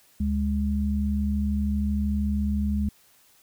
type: tone pair together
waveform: sine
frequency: 72.9 / 206.2 Hz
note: D2 / G#3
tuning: -12 / -12 cents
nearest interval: octave + tritone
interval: 1800 cents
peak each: -25 dBFS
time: 0.2-2.89 s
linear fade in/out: 5 ms
effects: white hiss -59 dBFS RMS until 3.42 s